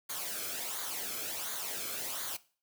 white noise with flanger, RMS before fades -38 dBFS, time 0.09-2.37 s, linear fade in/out 10 ms, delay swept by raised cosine 0.37 to 1.09 ms, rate 1.4 Hz, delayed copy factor -0.65, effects noise-tail reverb RT60 0.4 s tail -19 dB re dry

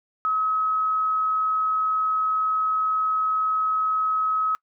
sine tone, 1279 Hz, D#6, 47 cents sharp, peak -20 dBFS, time 0.25-4.55 s, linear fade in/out 0 ms, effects noise-tail reverb RT60 0.1 s tail -25 dB re dry

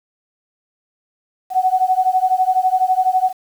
sine beating tone pair, 740 / 752 Hz, F#5 / F#5, 0 / +28 cents, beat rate 12 Hz, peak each -16 dBFS, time 1.5-3.33 s, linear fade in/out 50 ms, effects 7-bit

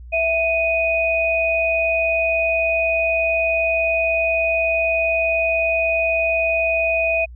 sine tone pair together, 659.3 / 2489 Hz, E5 / D#7, 0 / 0 cents, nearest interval octave + major seventh, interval 2300 cents, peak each -19 dBFS, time 0.12-7.26 s, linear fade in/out 20 ms, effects added 60 Hz sine -35 dBFS peak until 7.35 s

